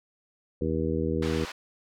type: harmonic tone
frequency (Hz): 79.9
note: D#2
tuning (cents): +47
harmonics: 1 / 2 / 3 / 4 / 5 / 6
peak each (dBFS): -32 / -32 / -32 / -32 / -32 / -32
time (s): 0.61-1.45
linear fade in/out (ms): 5
type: band-pass noise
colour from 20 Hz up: pink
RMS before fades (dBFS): -39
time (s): 1.22-1.52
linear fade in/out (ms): 5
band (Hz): 790 to 4500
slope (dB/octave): 12
effects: none